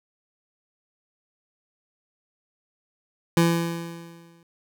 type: tone with exponential decay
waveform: 25% pulse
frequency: 168.4 Hz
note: E3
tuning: 37 cents sharp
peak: -11 dBFS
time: 3.37-4.43 s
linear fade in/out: 2 ms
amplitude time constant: 230 ms
effects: none